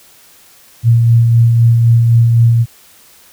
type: tone with tremolo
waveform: sine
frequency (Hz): 116.54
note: A#2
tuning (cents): 0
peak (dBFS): -4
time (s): 0.83-2.66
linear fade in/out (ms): 50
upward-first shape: sine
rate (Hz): 3.9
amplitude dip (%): 30
effects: white hiss -44 dBFS RMS until 3.32 s